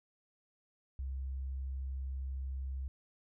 sine tone, 66.4 Hz, C2, 26 cents sharp, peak -36 dBFS, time 0.99-2.88 s, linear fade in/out 0 ms, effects none

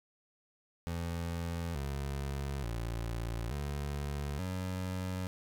25% pulse tone with pitch steps, 84.5 / 69.4 / 57.3 / 71.7 / 92.5 Hz, E2 / C#2 / A#1 / D2 / F#2, +43 / +3 / -29 / -41 / 0 cents, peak -31 dBFS, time 0.87-5.27 s, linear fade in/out 0 ms, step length 880 ms, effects none

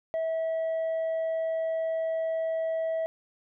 triangle tone with tanh clipping, 649 Hz, E5, 27 cents flat, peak -27 dBFS, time 0.14-3.06 s, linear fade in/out 0 ms, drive 7 dB, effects none

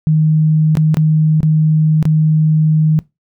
sine tone with dropouts, 155.8 Hz, D#3, 3 cents sharp, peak -8 dBFS, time 0.07-2.99 s, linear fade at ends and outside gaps 0 ms, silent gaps 0.753-0.771 / 0.944-0.97 / 1.405-1.431 / 2.027-2.054 s, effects noise-tail reverb RT60 0.2 s tail -21 dB re dry

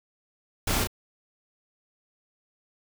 pink noise with echo, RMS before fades -27 dBFS, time 0.67-0.84 s, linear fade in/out 5 ms, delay 33 ms, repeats 1, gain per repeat -3 dB, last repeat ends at 0.873 s, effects none

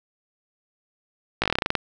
slowing click train, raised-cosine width 0.3 ms, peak -5 dBFS, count 12, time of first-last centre 1.42-1.753 s, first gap 17 ms, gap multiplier 1.11, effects none

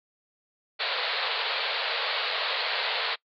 white band-pass noise, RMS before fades -29 dBFS, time 0.79-3.16 s, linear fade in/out 20 ms, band 430 to 4500 Hz, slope 96 dB/octave, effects noise-tail reverb RT60 0.1 s tail -23 dB re dry

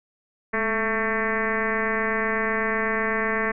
sine tone with frequency modulation, 1116 Hz, C#6, 11 cents sharp, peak -21 dBFS, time 0.53-3.52 s, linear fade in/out 10 ms, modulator 226 Hz, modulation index 4.3, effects none

